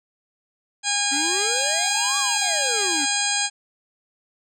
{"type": "harmonic tone", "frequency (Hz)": 816, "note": "G#5", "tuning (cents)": -31, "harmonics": [1, 2, 3, 4, 5, 6, 8, 9, 10], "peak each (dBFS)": [-29, -29, -29, -29, -29, -29, -29, -29, -29], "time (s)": [0.83, 3.5], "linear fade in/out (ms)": 50}
{"type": "exponential two-way sweep", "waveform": "square", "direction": "up then down", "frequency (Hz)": [270, 1169, 270], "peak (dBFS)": -29, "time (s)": [1.11, 3.06], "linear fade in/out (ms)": 20, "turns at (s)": 2.18}
{"effects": []}